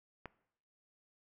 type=click; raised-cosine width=0.5 ms; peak=-28 dBFS; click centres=0.257 s; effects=noise-tail reverb RT60 0.7 s tail -19 dB re dry